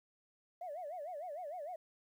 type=tone with vibrato; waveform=sine; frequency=649 Hz; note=E5; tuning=27 cents flat; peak=-40 dBFS; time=0.61-1.76 s; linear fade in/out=5 ms; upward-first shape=sine; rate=6.6 Hz; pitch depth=230 cents each way; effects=tanh soft clip ceiling -37 dBFS + 12-bit